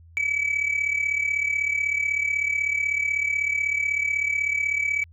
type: tone with amplitude modulation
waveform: sine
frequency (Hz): 2289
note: D7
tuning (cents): -45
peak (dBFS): -16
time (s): 0.17-5.04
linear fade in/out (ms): 0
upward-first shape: sine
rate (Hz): 36.1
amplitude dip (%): 80
effects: tanh soft clip ceiling -18 dBFS + added 83 Hz sine -47 dBFS peak until 5.12 s